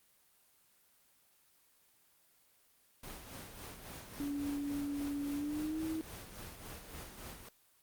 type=noise with tremolo; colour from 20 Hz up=pink; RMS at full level=-46 dBFS; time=3.03-7.49 s; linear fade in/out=5 ms; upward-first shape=sine; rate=3.6 Hz; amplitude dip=50%
type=tone with pitch glide; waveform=sine; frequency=285.7 to 318.8 Hz; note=D4 to D#4; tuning=-48 to +42 cents; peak=-35 dBFS; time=4.2-6.01 s; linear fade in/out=0 ms; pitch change=+190 cents; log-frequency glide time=5.34-5.82 s
effects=white hiss -69 dBFS RMS until 7.82 s + Opus 24 kbps